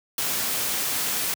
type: noise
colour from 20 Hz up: white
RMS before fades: -26 dBFS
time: 0.18-1.34 s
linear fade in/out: 2 ms
effects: high-pass 100 Hz 12 dB/octave